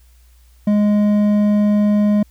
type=tone with hard clipping; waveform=triangle; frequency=207.7 Hz; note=G#3; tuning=in tune; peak=-13 dBFS; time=0.67-2.23 s; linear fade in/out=5 ms; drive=10 dB; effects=added 60 Hz sine -46 dBFS peak until 2.3 s + white hiss -58 dBFS RMS until 2.3 s